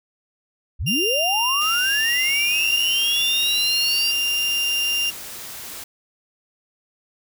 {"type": "linear sweep", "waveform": "sine", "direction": "up", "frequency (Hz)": [40.66, 4739], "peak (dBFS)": -22, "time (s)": [0.79, 4.12], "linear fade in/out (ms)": 20}
{"type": "tone", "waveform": "35% pulse", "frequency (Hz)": 2794, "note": "F7", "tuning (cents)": 0, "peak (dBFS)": -18, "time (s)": [0.86, 5.11], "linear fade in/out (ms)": 20}
{"type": "noise", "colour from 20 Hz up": "white", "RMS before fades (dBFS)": -35, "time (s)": [1.61, 5.84], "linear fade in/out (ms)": 5}
{"effects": []}